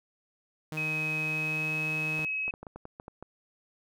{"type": "tone", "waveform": "sawtooth", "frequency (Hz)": 155.56, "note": "D#3", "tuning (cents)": 0, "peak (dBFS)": -31, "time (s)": [0.72, 2.25], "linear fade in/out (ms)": 0}
{"type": "tone with pitch glide", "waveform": "sine", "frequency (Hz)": [2538, 2559], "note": ["D#7", "D#7"], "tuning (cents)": [34, 48], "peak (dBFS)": -29, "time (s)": [0.77, 2.51], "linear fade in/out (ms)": 5, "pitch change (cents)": 14, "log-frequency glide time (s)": [1.21, 1.74]}
{"type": "clicks", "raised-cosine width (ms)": 1, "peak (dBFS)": -28, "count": 10, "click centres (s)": [2.192, 2.48, 2.539, 2.63, 2.668, 2.76, 2.854, 2.999, 3.081, 3.226]}
{"effects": []}